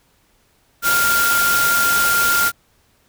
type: tone in noise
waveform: sine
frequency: 1396.9 Hz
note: F6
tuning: in tune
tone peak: -15 dBFS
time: 0.82-2.52 s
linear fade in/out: 50 ms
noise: white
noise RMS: -20 dBFS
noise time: 0.82-2.52 s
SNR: +2 dB
effects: pink hiss -59 dBFS RMS until 3.08 s